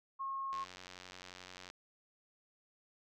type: tone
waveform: sine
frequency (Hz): 1083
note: C#6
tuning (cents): -41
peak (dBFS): -37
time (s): 0.19-0.65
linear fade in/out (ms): 20
type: click train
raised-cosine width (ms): 0.2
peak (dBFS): -32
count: 108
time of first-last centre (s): 0.53-1.701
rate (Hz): 91.4
effects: none